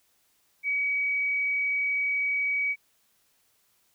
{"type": "tone", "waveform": "sine", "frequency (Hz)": 2268, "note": "C#7", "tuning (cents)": 39, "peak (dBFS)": -24, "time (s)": [0.63, 2.76], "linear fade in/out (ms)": 50, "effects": ["white hiss -68 dBFS RMS until 3.94 s"]}